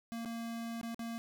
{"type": "tone with dropouts", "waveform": "square", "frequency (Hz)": 230.7, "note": "A#3", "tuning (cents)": -18, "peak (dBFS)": -39, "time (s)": [0.12, 1.18], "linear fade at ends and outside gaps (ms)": 0, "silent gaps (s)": [[0.249, 0.257], [0.813, 0.831], [0.945, 0.993]], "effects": []}